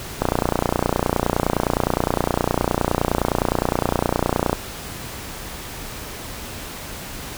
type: click train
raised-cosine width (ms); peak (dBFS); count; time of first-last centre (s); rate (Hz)
1; -3; 129; 0.22-4.53; 29.7
effects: pink hiss -33 dBFS RMS until 7.37 s